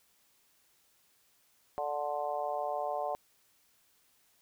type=harmonic tone with a mistuned harmonic; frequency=146.7 Hz; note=D3; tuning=2 cents flat; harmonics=3 / 4 / 5 / 6 / 7; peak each=-43 / -36 / -35 / -41 / -42 dBFS; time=1.78-3.15 s; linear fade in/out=0 ms; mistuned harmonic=7; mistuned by=+31 cents; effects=white hiss -69 dBFS RMS until 4.41 s